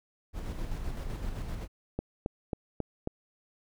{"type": "noise with tremolo", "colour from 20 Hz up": "brown", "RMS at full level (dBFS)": -34, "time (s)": [0.33, 1.68], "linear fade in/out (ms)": 50, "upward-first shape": "square", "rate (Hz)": 7.8, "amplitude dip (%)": 35}
{"type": "click train", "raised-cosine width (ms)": 2, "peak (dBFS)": -18, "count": 5, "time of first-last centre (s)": [1.99, 3.074], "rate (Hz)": 3.69}
{"effects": []}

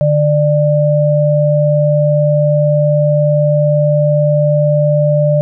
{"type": "tone pair together", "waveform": "sine", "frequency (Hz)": [148.5, 594], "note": ["D3", "D5"], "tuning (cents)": [20, 20], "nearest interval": "2 octaves", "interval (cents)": 2400, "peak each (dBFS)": -11, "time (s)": [0.01, 5.41], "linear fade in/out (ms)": 0, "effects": []}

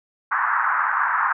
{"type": "band-pass noise", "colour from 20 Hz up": "pink", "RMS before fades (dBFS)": -21, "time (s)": [0.31, 1.33], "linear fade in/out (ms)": 10, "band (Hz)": [940, 1700], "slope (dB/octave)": 48, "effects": []}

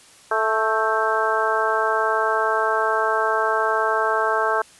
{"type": "harmonic tone with a mistuned harmonic", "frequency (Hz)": 219.4, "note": "A3", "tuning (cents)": -5, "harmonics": [2, 3, 4, 5, 6, 7], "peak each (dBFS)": [-25, -25, -25, -25, -25, -25], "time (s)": [0.31, 4.62], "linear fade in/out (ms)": 5, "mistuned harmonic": 7, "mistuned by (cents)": 35, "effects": ["white hiss -49 dBFS RMS until 4.79 s", "resampled to 24000 Hz"]}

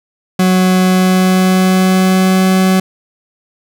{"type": "tone with pitch glide", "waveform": "40% pulse", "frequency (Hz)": [185, 187.8], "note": ["F#3", "F#3"], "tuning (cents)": [0, 26], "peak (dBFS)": -7, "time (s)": [0.39, 2.8], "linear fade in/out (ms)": 5, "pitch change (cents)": 26, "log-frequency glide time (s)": [0.83, 2.49], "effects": []}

